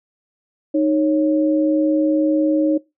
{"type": "tone pair together", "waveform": "sine", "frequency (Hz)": [309.3, 551.1], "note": ["D#4", "C#5"], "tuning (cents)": [-10, -10], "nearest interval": "minor seventh", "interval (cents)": 1000, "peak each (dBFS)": [-15, -20], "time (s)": [0.74, 2.78], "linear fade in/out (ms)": 10, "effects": ["noise-tail reverb RT60 0.2 s tail -20 dB re dry"]}